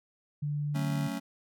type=tone; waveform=sine; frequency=146.83 Hz; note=D3; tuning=in tune; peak=-29 dBFS; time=0.42-1.08 s; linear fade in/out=10 ms
type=chord; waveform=square; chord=F# minor; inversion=none; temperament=just; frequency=185 / 222 / 277.5 Hz; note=F#3 / A3 / C#4; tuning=0 / +16 / +2 cents; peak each=-39 / -38 / -37 dBFS; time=0.74-1.2 s; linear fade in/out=20 ms
effects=none